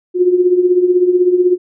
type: tone with tremolo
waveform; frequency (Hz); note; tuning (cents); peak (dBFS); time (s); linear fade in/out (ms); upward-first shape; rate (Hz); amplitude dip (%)
sine; 360; F#4; -47; -5; 0.14-1.58; 50; triangle; 16; 75
effects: none